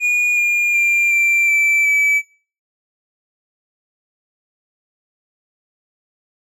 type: tone with pitch steps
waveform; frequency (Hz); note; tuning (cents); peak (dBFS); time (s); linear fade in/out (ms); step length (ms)
triangle; 2444 / 2415 / 2385 / 2357 / 2328 / 2300; D#7 / D7 / D7 / D7 / D7 / D7; -32 / +48 / +26 / +6 / -16 / -37; -11; 0-2.22; 50; 370
effects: noise-tail reverb RT60 0.4 s tail -20 dB re dry